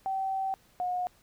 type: tone pair in turn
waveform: sine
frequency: 770 / 722.7 Hz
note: G5 / F#5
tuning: -31 / -41 cents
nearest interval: minor second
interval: 110 cents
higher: first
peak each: -28 dBFS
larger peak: neither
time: 0.06-0.54 / 0.8-1.07 s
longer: first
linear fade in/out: 0 ms
effects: pink hiss -63 dBFS RMS until 1.22 s